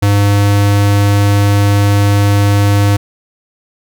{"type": "tone", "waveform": "square", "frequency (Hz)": 101.4, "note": "G#2", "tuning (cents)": -41, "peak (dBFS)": -8, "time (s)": [0.02, 2.97], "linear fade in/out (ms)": 10, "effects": []}